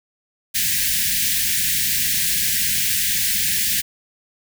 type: band-stop noise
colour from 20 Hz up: white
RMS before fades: -20 dBFS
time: 0.54-3.82 s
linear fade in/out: 20 ms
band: 240 to 1600 Hz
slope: 96 dB/octave
effects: none